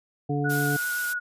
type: harmonic tone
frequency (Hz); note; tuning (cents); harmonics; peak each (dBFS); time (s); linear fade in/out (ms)
144.3; D3; -30; 1 / 2 / 3 / 5; -26 / -29 / -31 / -33; 0.29-0.77; 10
type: tone with vibrato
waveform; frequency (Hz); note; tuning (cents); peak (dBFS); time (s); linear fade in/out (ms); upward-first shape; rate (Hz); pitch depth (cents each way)
sine; 1458; F#6; -26; -26; 0.44-1.2; 20; sine; 7.6; 16
type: noise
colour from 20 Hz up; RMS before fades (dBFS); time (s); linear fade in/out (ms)
blue; -32; 0.49-1.14; 20
effects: resampled to 32000 Hz